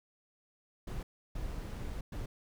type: noise bursts at uneven times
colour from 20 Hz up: brown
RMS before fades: -39 dBFS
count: 3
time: 0.87-1.03 / 1.35-2.01 / 2.12-2.26 s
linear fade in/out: 5 ms
effects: none